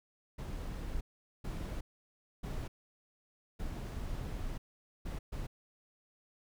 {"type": "noise bursts at uneven times", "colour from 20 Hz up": "brown", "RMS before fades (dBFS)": -39, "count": 6, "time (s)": [[0.38, 1.01], [1.44, 1.81], [2.43, 2.68], [3.59, 4.58], [5.05, 5.19], [5.32, 5.47]], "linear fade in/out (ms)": 10, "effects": []}